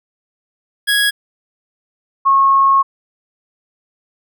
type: tone pair in turn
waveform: 25% pulse / sine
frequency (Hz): 1661.2 / 1090.7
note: G#6 / C#6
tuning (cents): 0 / -28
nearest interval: perfect fifth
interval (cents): 728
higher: first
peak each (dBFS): -8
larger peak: neither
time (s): 0.87-1.11 / 2.25-2.83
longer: second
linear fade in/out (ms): 20
effects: none